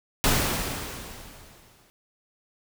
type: noise with exponential decay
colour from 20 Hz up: pink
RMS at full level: -20 dBFS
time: 0.24-1.9 s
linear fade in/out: 0 ms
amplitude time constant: 360 ms
effects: none